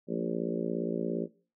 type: harmonic tone with a mistuned harmonic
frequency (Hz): 57.3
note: A#1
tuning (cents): -29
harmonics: 3 / 4 / 5 / 6 / 7 / 8 / 9 / 10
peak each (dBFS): -36 / -35 / -39 / -37 / -36 / -41 / -41 / -42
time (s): 0.07-1.28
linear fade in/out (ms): 50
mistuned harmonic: 3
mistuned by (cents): +33
effects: noise-tail reverb RT60 0.4 s tail -20 dB re dry